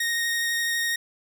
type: tone with vibrato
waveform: sawtooth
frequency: 1862 Hz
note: A#6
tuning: 2 cents flat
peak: -20 dBFS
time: 0-0.96 s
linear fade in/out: 5 ms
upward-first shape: sine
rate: 12 Hz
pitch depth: 10 cents each way
effects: none